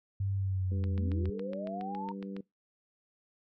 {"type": "tone with pitch glide", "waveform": "sine", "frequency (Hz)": [98, 85.81], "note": ["G2", "F2"], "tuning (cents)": [0, -30], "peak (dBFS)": -29, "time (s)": [0.2, 1.3], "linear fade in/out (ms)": 5, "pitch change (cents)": -230, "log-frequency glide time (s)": [0.35, 1.16]}
{"type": "harmonic tone", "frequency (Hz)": 98, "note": "G2", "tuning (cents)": 0, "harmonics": [2, 3, 4, 5], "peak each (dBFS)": [-39, -46, -49, -48], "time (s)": [0.71, 2.41], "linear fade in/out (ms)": 5}
{"type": "click train", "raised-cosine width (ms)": 0.3, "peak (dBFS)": -31, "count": 12, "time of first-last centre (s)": [0.84, 2.366], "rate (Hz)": 7.21}
{"type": "linear sweep", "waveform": "sine", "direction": "up", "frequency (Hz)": [196, 932], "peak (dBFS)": -37, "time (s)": [0.98, 2.12], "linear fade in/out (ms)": 5}
{"effects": ["noise-tail reverb RT60 0.2 s tail -24 dB re dry"]}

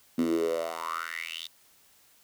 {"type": "tone with high-pass filter sweep", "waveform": "10% pulse", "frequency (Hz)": 82.41, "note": "E2", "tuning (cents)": 0, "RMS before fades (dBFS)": -31, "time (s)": [0.18, 1.47], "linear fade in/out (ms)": 5, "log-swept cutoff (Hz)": [240, 3700], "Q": 7.3, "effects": ["white hiss -61 dBFS RMS until 2.23 s"]}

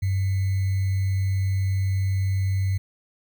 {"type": "tone with sample-and-hold", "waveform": "sine", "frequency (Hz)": 96.1, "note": "G2", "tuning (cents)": -34, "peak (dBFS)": -20, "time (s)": [0.02, 2.78], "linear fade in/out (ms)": 10, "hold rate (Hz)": 2100, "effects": []}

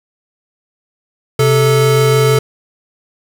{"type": "tone pair together", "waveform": "square", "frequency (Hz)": [130.25, 437.1], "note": ["C3", "A4"], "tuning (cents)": [-7, -11], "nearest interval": "octave + major sixth", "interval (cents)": 2096, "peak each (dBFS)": -12, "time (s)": [1.39, 2.39], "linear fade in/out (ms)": 5, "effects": []}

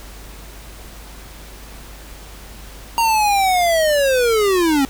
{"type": "linear sweep", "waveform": "square", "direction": "down", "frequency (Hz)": [932.3, 263.8], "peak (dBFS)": -14, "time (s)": [2.98, 4.85], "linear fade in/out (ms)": 0, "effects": ["added 50 Hz sine -37 dBFS peak until 4.89 s", "pink hiss -40 dBFS RMS until 4.89 s"]}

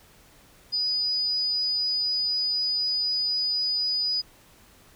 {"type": "tone", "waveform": "sine", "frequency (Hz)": 4952, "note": "D#8", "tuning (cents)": -9, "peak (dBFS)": -23, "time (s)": [0.72, 4.22], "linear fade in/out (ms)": 20, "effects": ["pink hiss -55 dBFS RMS until 4.95 s"]}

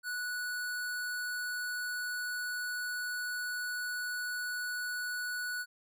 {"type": "tone", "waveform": "square", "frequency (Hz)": 1474, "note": "F#6", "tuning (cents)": -7, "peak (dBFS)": -35, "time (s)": [0.03, 5.66], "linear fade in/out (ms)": 50, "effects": []}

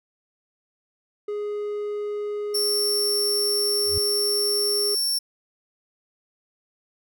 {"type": "tone with pitch glide", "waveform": "triangle", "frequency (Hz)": [415.3, 412.4], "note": ["G#4", "G#4"], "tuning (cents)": [0, -12], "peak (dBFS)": -24, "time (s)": [1.28, 4.95], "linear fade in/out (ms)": 5, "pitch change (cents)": -12, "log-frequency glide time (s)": [2.64, 3.19]}
{"type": "tone", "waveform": "sawtooth", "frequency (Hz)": 5450, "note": "F8", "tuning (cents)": -43, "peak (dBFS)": -19, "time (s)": [2.54, 5.19], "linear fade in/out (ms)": 10}
{"type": "tone with exponential growth", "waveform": "triangle", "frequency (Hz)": 88.7, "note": "F2", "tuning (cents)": 27, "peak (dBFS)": -22, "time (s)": [3.8, 3.98], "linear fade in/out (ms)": 0, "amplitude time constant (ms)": 37}
{"effects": []}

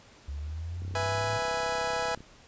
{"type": "linear sweep", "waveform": "sine", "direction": "up", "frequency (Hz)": [69, 110], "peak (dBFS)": -33, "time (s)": [0.28, 1.38], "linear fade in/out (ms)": 5}
{"type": "click train", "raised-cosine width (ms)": 3, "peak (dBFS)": -33, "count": 47, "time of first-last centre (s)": [0.82, 2.206], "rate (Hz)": 33.2}
{"type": "chord", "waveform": "25% pulse", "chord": "E major", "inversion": "second", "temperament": "equal", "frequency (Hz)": [493.9, 659.3, 830.6], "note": ["B4", "E5", "G#5"], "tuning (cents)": [0, 0, 0], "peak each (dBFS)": -29, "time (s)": [0.95, 2.15], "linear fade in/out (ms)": 2}
{"effects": ["pink hiss -55 dBFS RMS until 2.47 s", "resampled to 16000 Hz"]}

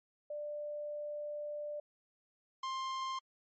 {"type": "tone pair in turn", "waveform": ["sine", "45% pulse"], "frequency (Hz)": [592, 1054.8], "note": ["D5", "C6"], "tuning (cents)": [14, 14], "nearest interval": "minor seventh", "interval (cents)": 1000, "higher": "second", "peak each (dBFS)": [-38, -36], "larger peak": "second", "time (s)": [[0.3, 1.8], [2.63, 3.19]], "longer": "first", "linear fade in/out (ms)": 5, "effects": ["low-pass 6000 Hz 12 dB/octave", "MP3 32 kbps"]}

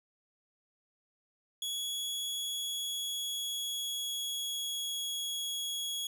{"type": "tone with pitch glide", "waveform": "sawtooth", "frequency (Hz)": [3359, 3334], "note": ["G#7", "G#7"], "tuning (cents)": [19, 6], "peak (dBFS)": -31, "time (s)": [1.62, 6.07], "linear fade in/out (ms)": 2, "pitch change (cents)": -13, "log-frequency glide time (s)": [2.21, 5], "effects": []}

